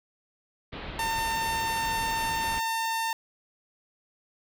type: low-pass noise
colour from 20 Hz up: pink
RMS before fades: -38 dBFS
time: 0.72-2.6 s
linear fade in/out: 10 ms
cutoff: 4000 Hz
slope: 48 dB/octave
type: tone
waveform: sawtooth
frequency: 904 Hz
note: A5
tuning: 47 cents sharp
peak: -23 dBFS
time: 0.99-3.13 s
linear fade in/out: 2 ms
effects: none